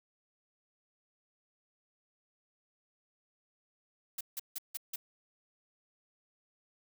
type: noise bursts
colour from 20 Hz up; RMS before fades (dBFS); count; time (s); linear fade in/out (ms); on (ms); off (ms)
blue; -38; 5; 4.18-4.96; 5; 28; 160
effects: none